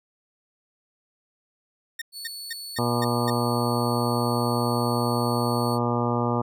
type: tone bursts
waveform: sawtooth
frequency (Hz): 1834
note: A#6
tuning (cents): -29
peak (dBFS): -26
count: 6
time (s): 1.99-3.302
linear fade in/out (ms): 5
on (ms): 27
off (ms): 230
type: tone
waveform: sawtooth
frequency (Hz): 4435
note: C#8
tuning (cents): 0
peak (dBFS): -32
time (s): 2.12-5.79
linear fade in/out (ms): 50
type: harmonic tone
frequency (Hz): 120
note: B2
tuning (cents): -49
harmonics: 1 / 2 / 3 / 4 / 5 / 6 / 7 / 8 / 9 / 10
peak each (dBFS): -27 / -27 / -32 / -30 / -33 / -35 / -32 / -33 / -36 / -32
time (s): 2.78-6.42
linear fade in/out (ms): 10
effects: none